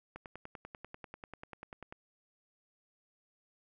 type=click train; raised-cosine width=0.5 ms; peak=-30 dBFS; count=19; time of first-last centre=0.16-1.925 s; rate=10.2 Hz; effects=none